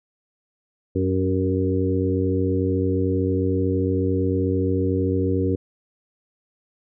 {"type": "harmonic tone with a mistuned harmonic", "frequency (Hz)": 93.5, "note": "F#2", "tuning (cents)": 19, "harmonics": [1, 2, 3, 4, 5], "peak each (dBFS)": [-23, -29, -24, -26, -26], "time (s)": [0.95, 5.56], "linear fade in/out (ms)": 10, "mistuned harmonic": 4, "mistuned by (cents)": 22, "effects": []}